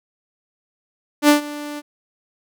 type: tone with ADSR envelope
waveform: sawtooth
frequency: 294.3 Hz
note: D4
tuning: 4 cents sharp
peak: -4 dBFS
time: 1.22-1.82 s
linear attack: 67 ms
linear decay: 120 ms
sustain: -20 dB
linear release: 37 ms
effects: none